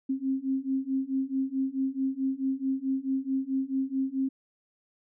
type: beating tone pair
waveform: sine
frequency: 264.4 / 269 Hz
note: C4 / C4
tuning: +18 / +48 cents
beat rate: 4.6 Hz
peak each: -30 / -29 dBFS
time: 0.09-4.29 s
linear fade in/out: 10 ms
effects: none